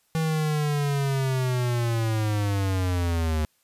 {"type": "linear sweep", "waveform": "square", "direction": "down", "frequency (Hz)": [161.8, 76.2], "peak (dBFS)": -23, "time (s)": [0.15, 3.45], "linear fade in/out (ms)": 0, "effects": ["white hiss -67 dBFS RMS until 3.63 s", "resampled to 32000 Hz"]}